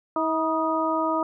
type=harmonic tone with a mistuned harmonic; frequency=320.5 Hz; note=E4; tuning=49 cents flat; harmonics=1 / 2 / 3 / 4; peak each=-27 / -27 / -27 / -27 dBFS; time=0.16-1.23 s; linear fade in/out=2 ms; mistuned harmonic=4; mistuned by=-52 cents; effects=none